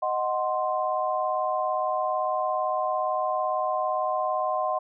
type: chord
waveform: sine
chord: C diminished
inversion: first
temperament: equal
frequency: 622.3 / 740 / 1046.5 Hz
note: Eb5 / Gb5 / C6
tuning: 0 / 0 / 0 cents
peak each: -28 dBFS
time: 0.02-4.79 s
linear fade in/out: 10 ms
effects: none